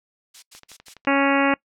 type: noise bursts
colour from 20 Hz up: violet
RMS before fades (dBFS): -30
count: 4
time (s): 0.34-0.941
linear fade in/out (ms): 10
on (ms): 85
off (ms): 87
type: click train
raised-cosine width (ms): 0.2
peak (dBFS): -25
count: 7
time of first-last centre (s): 0.55-1.05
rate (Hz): 12
type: harmonic tone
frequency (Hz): 277.2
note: C#4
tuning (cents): 0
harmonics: 1 / 2 / 3 / 4 / 5 / 6 / 7 / 8 / 9 / 10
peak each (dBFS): -20 / -23 / -25 / -26 / -27 / -28 / -28 / -29 / -30 / -30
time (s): 1.07-1.54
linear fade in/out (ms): 2
effects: noise-tail reverb RT60 0.1 s tail -23 dB re dry + low-pass 5000 Hz 12 dB/octave